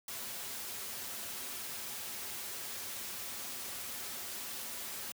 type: noise with comb filter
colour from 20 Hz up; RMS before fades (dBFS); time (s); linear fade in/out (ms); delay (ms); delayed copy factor
white; -42; 0.08-5.12; 2; 6.5; -0.5
effects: high-pass 80 Hz 12 dB/octave